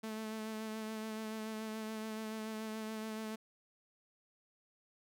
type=tone with vibrato; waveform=sawtooth; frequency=218.6 Hz; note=A3; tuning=11 cents flat; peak=-36 dBFS; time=0.03-3.36 s; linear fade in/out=10 ms; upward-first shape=sine; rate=7 Hz; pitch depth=21 cents each way; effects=none